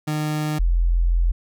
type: tone pair in turn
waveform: 30% pulse / sine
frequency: 152.3 / 42.82 Hz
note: D#3 / F1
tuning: -37 / -33 cents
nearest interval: octave + minor seventh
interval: 2196 cents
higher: first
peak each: -19 / -15 dBFS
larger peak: second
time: 0.07-0.59 / 0.59-1.32 s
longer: second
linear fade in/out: 10 ms
effects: none